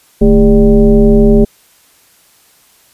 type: tone with frequency modulation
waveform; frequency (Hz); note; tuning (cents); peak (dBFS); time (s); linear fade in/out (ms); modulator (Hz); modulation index
sine; 220; A3; 0; -3; 0.21-1.45; 10; 184; 1.3
effects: white hiss -48 dBFS RMS until 2.93 s + resampled to 32000 Hz